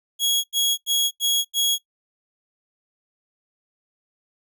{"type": "tone bursts", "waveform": "sawtooth", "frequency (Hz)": 3322, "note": "G#7", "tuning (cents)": 0, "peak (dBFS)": -15, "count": 5, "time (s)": [0.19, 1.784], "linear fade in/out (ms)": 50, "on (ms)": 250, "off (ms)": 86, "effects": ["noise-tail reverb RT60 0.1 s tail -21 dB re dry"]}